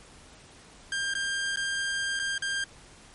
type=tone with dropouts; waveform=sawtooth; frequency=1596 Hz; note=G6; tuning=31 cents sharp; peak=-24 dBFS; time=0.92-2.64 s; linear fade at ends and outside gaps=2 ms; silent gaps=1.138-1.151 / 1.56-1.571 / 2.192-2.197 / 2.38-2.422 s; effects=pink hiss -52 dBFS RMS until 3.14 s + MP3 48 kbps